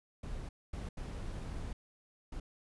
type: noise bursts at uneven times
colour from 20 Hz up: brown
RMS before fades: -41 dBFS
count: 4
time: 0.23-0.49 / 0.73-0.89 / 0.97-1.73 / 2.32-2.4 s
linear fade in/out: 5 ms
effects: resampled to 24000 Hz